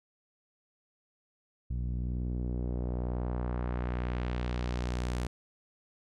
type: tone with low-pass filter sweep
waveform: sawtooth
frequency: 61 Hz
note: B1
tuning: 21 cents flat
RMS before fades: -33 dBFS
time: 1.7-5.27 s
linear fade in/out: 5 ms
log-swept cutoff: 140 to 9800 Hz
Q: 1
effects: none